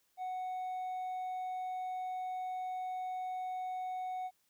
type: tone with hard clipping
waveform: sine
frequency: 740 Hz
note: F#5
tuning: in tune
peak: -37 dBFS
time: 0.17-4.31 s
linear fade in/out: 50 ms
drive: 2 dB
effects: white hiss -75 dBFS RMS until 4.49 s